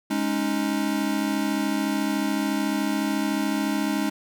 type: chord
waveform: square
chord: Ab suspended fourth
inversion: none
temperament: equal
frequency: 207.7 / 277.2 / 311.1 Hz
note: Ab3 / Db4 / Eb4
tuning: 0 / 0 / 0 cents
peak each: -28 dBFS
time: 0.1-4.1 s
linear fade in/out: 10 ms
effects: none